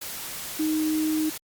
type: tone in noise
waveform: sine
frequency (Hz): 311.1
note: D#4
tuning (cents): 0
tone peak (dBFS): -22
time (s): 0.59-1.3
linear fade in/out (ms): 10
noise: white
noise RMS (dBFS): -35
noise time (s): 0.01-1.38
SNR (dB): +10
effects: Opus 48 kbps